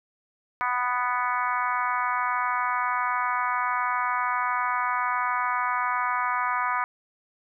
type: harmonic tone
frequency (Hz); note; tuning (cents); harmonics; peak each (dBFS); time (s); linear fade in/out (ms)
247.4; B3; +3; 3 / 4 / 5 / 6 / 7 / 8 / 9; -34 / -27 / -28 / -32 / -36 / -38 / -36; 0.61-6.84; 0
effects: none